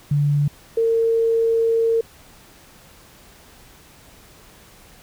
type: tone pair in turn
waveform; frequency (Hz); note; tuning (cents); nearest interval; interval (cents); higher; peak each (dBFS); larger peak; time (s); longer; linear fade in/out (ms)
sine; 145.1 / 455.8; D3 / A#4; -21 / -39; octave + minor sixth; 1982; second; -15; neither; 0.11-0.48 / 0.77-2.01; second; 5
effects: pink hiss -48 dBFS RMS until 5.02 s